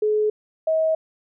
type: tone pair in turn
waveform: sine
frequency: 425.7 / 637.8 Hz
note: G#4 / D#5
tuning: +43 / +43 cents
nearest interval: perfect fifth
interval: 700 cents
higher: second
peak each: -17 dBFS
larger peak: neither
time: 0.02-0.3 / 0.67-0.95 s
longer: neither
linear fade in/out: 5 ms
effects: none